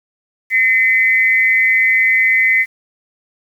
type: tone with amplitude modulation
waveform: sine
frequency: 2046 Hz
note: C7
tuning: 39 cents flat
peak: -6 dBFS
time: 0.5-2.66 s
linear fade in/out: 50 ms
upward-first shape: sine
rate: 216 Hz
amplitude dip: 80%
effects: 7-bit